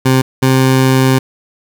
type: tone pair in turn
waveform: 20% pulse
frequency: 130.81 / 131.45 Hz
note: C3 / C3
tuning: 0 / +8 cents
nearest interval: unison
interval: 8 cents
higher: second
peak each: -3 dBFS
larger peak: neither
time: 0.05-0.22 / 0.42-1.19 s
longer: second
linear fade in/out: 10 ms
effects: none